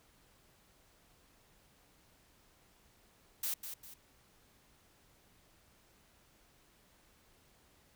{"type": "noise with echo", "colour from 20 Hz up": "blue", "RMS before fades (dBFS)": -36, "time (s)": [3.43, 3.54], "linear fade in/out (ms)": 5, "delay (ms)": 200, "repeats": 2, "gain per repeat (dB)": -8, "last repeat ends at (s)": 3.94, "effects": ["pink hiss -67 dBFS RMS until 7.95 s"]}